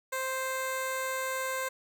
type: tone with notch filter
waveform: 10% pulse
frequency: 523.3 Hz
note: C5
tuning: in tune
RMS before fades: -33 dBFS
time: 0.12-1.69 s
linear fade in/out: 10 ms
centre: 3000 Hz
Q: 1.6
effects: none